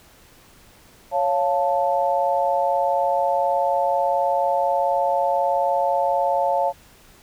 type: chord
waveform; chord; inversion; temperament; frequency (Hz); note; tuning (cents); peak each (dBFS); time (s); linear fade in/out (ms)
sine; Db augmented; none; equal; 554.4 / 698.5 / 880; Db5 / F5 / A5; 0 / 0 / 0; -22; 1.11-6.73; 50
effects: pink hiss -51 dBFS RMS until 7.22 s